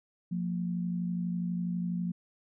sine tone pair together, 176.83 / 229 Hz, F3 / A#3, +22 / -31 cents, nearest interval major third, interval 447 cents, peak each -30 / -38 dBFS, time 0.31-2.12 s, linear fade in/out 10 ms, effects none

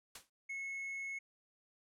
white noise with exponential decay, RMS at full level -44 dBFS, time 0.15-0.3 s, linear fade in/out 5 ms, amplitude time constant 31 ms
triangle tone, 2186 Hz, C#7, 25 cents flat, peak -38 dBFS, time 0.49-1.19 s, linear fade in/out 10 ms
effects low-pass 10000 Hz 12 dB/octave

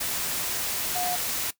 sine tone in noise, 719 Hz, F#5, 50 cents flat, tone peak -28 dBFS, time 0.95-1.16 s, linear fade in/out 10 ms, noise white, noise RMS -29 dBFS, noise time 0-1.51 s, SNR -2 dB, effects noise-tail reverb RT60 0.1 s tail -17 dB re dry

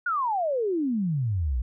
sine exponential sweep, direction down, 1480 to 55.2 Hz, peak -23 dBFS, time 0.06-1.62 s, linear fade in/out 5 ms, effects none

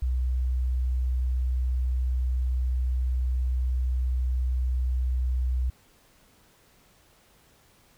sine tone, 63 Hz, B1, 35 cents sharp, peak -22 dBFS, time 0.02-5.7 s, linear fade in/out 5 ms, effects tanh soft clip ceiling -18 dBFS + pink hiss -60 dBFS RMS until 7.97 s

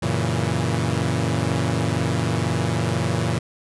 sawtooth chord, F# dominant seventh, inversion none, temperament equal, 92.5 / 116.54 / 138.59 / 164.81 Hz, F#2 / A#2 / C#3 / E3, 0 / 0 / 0 / 0 cents, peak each -23 / -20 / -23 / -22 dBFS, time 0.02-3.39 s, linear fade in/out 10 ms, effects resampled to 24000 Hz

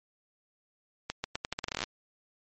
accelerating click train, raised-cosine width 0.2 ms, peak -14 dBFS, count 16, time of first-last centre 1.1-1.838 s, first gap 140 ms, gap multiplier 0.82, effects MP3 32 kbps

